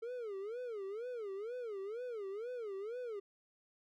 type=tone with vibrato; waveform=triangle; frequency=440 Hz; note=A4; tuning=in tune; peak=-38 dBFS; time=0.02-3.2 s; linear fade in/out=10 ms; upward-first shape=sine; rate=2.1 Hz; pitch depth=230 cents each way; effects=none